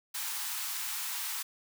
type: high-pass noise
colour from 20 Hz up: white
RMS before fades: -36 dBFS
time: 0.14-1.43 s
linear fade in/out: 10 ms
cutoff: 790 Hz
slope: 96 dB/octave
effects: none